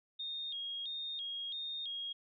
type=tone with vibrato; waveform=sine; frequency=3468 Hz; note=A7; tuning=26 cents flat; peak=-38 dBFS; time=0.19-2.13 s; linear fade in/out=10 ms; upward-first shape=square; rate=1.5 Hz; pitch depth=100 cents each way; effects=none